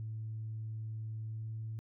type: tone with pitch glide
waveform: sine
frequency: 110 to 110.83 Hz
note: A2 to A2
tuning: 0 to +13 cents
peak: -37 dBFS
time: 0-1.79 s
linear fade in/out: 0 ms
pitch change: +13 cents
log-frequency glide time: 1.25-1.52 s
effects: tanh soft clip ceiling -33 dBFS